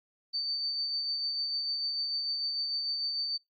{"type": "tone with tremolo", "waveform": "sine", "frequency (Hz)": 4573, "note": "D8", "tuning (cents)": -47, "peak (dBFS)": -29, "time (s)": [0.33, 3.38], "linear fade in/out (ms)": 20, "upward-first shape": "sine", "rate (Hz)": 6.7, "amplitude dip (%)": 30, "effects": ["noise-tail reverb RT60 0.2 s tail -23 dB re dry", "AAC 64 kbps"]}